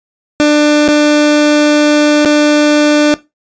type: tone with dropouts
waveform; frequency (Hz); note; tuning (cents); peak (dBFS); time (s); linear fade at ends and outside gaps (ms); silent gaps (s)
30% pulse; 297.6; D4; +23; -3; 0.4-3.14; 0; 0.879-0.885 / 2.249-2.257
effects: noise-tail reverb RT60 0.2 s tail -17 dB re dry + resampled to 16000 Hz